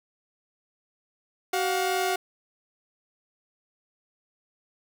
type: tone pair together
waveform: sawtooth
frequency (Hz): 377.7 / 713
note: F#4 / F5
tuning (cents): +36 / +36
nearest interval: major seventh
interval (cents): 1100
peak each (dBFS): -23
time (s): 1.53-2.16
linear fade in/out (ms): 5
effects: none